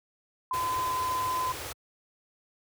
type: tone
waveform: sine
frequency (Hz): 1020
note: C6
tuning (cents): -44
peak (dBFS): -27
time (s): 0.51-1.52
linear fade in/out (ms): 2
type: band-stop noise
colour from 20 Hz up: pink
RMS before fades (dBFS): -37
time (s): 0.53-1.73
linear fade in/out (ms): 10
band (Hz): 130 to 300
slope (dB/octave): 48
effects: high-pass 80 Hz 12 dB/octave